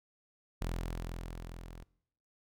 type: tone with level ramp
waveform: sawtooth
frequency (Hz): 42.41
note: E1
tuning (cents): +50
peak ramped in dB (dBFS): -29 to -43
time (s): 0.61-1.84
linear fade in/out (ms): 10
effects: noise-tail reverb RT60 0.8 s tail -23 dB re dry